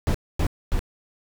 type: noise bursts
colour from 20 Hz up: brown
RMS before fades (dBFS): -21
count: 3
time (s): 0.07-0.792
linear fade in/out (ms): 0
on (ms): 74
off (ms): 250
effects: none